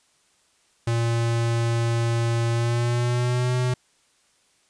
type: tone with pitch glide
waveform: square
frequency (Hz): 116.54 to 125.63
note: A#2 to B2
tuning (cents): 0 to +30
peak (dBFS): -21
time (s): 0.87-3.74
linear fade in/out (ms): 5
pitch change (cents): +130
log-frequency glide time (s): 2.52-3.55
effects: white hiss -63 dBFS RMS until 4.69 s + resampled to 22050 Hz

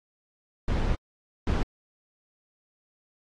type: noise bursts at uneven times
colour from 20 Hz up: brown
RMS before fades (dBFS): -25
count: 2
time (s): 0.68-0.95 / 1.47-1.63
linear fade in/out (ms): 2
effects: low-pass 5000 Hz 12 dB/octave + AAC 32 kbps

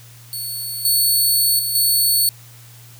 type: tone with level steps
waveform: 5% pulse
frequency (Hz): 4435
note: C#8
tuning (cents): 0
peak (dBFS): -18 / -7 / -13 / -7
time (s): 0.33-2.29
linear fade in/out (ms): 0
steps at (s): 0.85 / 1.59 / 1.75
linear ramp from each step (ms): 2
effects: added 118 Hz sine -42 dBFS peak until 2.99 s + white hiss -46 dBFS RMS until 2.99 s

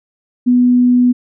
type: tone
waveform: sine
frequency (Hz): 246.9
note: B3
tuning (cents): 0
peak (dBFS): -7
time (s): 0.46-1.13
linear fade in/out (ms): 20
effects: none

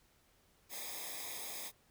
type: noise with comb filter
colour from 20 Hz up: white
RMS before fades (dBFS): -44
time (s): 0.69-1.72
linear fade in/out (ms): 50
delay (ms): 0.69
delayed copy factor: -0.9
effects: pink hiss -70 dBFS RMS until 1.9 s

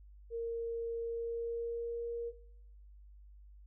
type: tone with pitch glide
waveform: sine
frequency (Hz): 462.8 to 469.3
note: A#4 to A#4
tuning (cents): -13 to +12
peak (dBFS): -35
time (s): 0.3-2.33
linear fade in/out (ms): 50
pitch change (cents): +25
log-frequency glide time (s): 0.99-2.06
effects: noise-tail reverb RT60 0.9 s tail -21 dB re dry + added 50 Hz sine -53 dBFS peak until 3.66 s

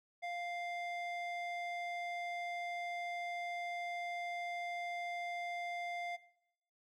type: tone with band-pass filter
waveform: square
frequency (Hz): 698.5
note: F5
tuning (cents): 0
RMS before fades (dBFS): -41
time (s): 0.22-6.17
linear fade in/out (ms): 20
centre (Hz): 1400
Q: 3.6
effects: noise-tail reverb RT60 0.8 s tail -18 dB re dry

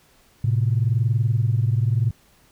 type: tone pair together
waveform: sine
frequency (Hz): 110 / 130.81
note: A2 / C3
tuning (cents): 0 / 0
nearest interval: minor third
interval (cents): 300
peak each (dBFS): -18 / -21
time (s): 0.44-2.11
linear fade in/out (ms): 5
effects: tanh soft clip ceiling -10 dBFS + pink hiss -57 dBFS RMS until 2.51 s

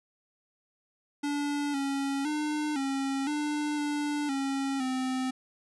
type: tone with pitch steps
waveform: square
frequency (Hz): 289 / 275.9 / 301.4 / 271.9 / 297.6 / 293.9 / 272.6 / 258.8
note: D4 / C#4 / D4 / C#4 / D4 / D4 / C#4 / C4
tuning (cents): -28 / -8 / +45 / -33 / +23 / +1 / -29 / -19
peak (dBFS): -29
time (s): 1.23-5.31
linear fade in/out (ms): 10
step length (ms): 510
effects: resampled to 24000 Hz

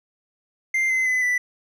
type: tone with pitch steps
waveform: triangle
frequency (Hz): 2093 / 2055 / 2017 / 1980.1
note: C7 / C7 / B6 / B6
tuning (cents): 0 / -32 / +36 / +4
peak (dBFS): -17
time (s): 0.74-1.38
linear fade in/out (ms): 5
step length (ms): 160
effects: none

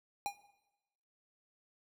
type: tone with exponential decay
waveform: square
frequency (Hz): 811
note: G#5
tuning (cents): -41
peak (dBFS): -31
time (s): 0.26-0.39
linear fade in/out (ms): 0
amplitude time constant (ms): 27
effects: noise-tail reverb RT60 1.0 s tail -17 dB re dry

